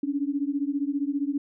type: beating tone pair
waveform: sine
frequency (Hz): 277.2 / 292.2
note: C#4 / D4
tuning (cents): 0 / -9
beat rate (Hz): 15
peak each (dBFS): -27 / -28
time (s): 0.03-1.38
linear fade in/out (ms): 5
effects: none